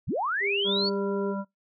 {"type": "linear sweep", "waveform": "sine", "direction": "up", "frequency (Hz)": [49.32, 4580], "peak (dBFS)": -25, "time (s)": [0.07, 0.9], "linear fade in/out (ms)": 20}
{"type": "tone", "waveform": "sine", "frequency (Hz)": 400.4, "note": "G4", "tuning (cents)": 37, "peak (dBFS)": -28, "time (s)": [0.4, 1.35], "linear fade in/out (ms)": 50}
{"type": "harmonic tone", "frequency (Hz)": 197, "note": "G3", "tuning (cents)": 9, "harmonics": [1, 3, 5, 7], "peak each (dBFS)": [-30, -36, -38, -41], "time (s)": [0.64, 1.45], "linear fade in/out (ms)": 50}
{"effects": ["noise-tail reverb RT60 0.2 s tail -26 dB re dry"]}